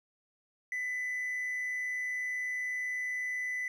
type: tone with amplitude modulation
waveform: triangle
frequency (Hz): 1998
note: B6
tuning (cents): +20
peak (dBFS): -28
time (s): 0.72-3.68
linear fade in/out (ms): 2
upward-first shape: sine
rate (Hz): 140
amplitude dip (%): 40
effects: tanh soft clip ceiling -26 dBFS